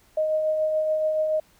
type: tone with tremolo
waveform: sine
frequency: 622.3 Hz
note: D#5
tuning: in tune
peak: -19 dBFS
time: 0.17-1.4 s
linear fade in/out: 5 ms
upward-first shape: triangle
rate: 7 Hz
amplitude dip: 35%
effects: pink hiss -59 dBFS RMS until 1.59 s